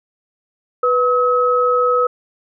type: tone pair together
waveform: sine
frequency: 493.6 / 1281 Hz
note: B4 / E6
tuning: -1 / -50 cents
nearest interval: octave + perfect fourth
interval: 1651 cents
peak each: -15 dBFS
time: 0.83-2.07 s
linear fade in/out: 5 ms
effects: none